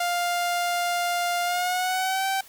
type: tone with pitch glide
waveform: sawtooth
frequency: 701 to 773.3 Hz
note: F5 to G5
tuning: +6 to -24 cents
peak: -19 dBFS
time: 0-2.41 s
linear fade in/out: 5 ms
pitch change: +170 cents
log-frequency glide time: 1.43-2.26 s
effects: white hiss -49 dBFS RMS until 2.48 s + MP3 96 kbps